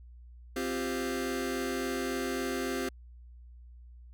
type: chord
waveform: sawtooth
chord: C suspended fourth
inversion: none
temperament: just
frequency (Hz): 261.6 / 348.8 / 392.4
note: C4 / F4 / G4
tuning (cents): 0 / -2 / +2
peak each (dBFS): -30 / -33 / -31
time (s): 0.56-2.89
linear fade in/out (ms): 5
effects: added 60 Hz sine -48 dBFS peak until 4.13 s